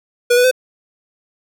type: tone with pitch steps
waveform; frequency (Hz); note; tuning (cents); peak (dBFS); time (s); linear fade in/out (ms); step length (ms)
square; 484.4 / 493.9 / 511; B4 / B4 / C5; -34 / 0 / -41; -10; 0.3-0.513; 10; 71
effects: none